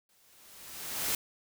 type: noise with exponential growth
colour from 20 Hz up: white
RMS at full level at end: -29 dBFS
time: 0.09-1.15 s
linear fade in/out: 2 ms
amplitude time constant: 230 ms
effects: none